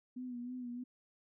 sine tone with vibrato, 246.9 Hz, B3, in tune, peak -40 dBFS, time 0.16-0.84 s, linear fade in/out 10 ms, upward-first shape sine, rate 3.2 Hz, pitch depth 47 cents each way, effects none

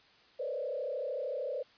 sine tone with frequency modulation, 544 Hz, C#5, 33 cents flat, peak -33 dBFS, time 0.39-1.63 s, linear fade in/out 10 ms, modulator 33.1 Hz, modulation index 1.8, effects white hiss -62 dBFS RMS until 1.77 s + resampled to 11025 Hz

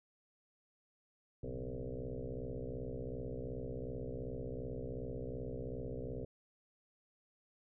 sine tone with frequency modulation, 196 Hz, G3, in tune, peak -39 dBFS, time 1.43-6.25 s, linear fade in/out 5 ms, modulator 62.7 Hz, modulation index 5.5, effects none

